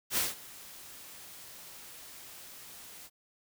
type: noise with ADSR envelope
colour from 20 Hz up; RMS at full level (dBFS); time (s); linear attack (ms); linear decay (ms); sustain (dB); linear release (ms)
white; -28; 0.1-3.1; 74; 170; -21; 46
effects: none